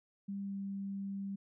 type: tone with pitch glide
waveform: sine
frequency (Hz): 198.5 to 197.02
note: G3 to G3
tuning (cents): +22 to +9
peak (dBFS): -37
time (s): 0.28-1.36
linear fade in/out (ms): 10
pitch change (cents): -13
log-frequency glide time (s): 0.42-0.55
effects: none

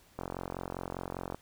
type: click train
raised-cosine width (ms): 1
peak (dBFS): -22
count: 53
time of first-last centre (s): 0.19-1.346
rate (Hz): 45
effects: pink hiss -62 dBFS RMS until 1.41 s

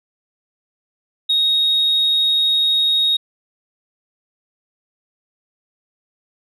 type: tone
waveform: sine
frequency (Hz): 3752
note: A#7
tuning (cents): +11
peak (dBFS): -12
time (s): 1.29-3.17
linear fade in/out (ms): 10
effects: tanh soft clip ceiling -10 dBFS

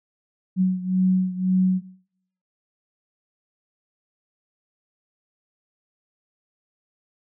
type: beating tone pair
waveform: sine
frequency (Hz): 185 / 186.9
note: F#3 / F#3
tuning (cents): 0 / +18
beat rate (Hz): 1.9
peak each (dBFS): -19 / -22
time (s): 0.56-1.82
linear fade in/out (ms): 50
effects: noise-tail reverb RT60 0.7 s tail -21 dB re dry

